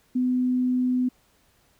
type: tone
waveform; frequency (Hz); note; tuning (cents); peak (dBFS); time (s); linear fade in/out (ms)
sine; 251.8; B3; +34; -20; 0.15-1.09; 10
effects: pink hiss -63 dBFS RMS until 1.79 s